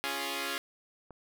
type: chord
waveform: 5% pulse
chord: Db major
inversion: none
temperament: equal with one note detuned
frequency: 277.2 / 347 / 415.3 Hz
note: Db4 / F4 / Ab4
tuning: 0 / -11 / 0 cents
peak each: -26 dBFS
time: 0.04-0.58 s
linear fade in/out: 0 ms
type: click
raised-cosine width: 1 ms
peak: -33 dBFS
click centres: 1.107 s
effects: none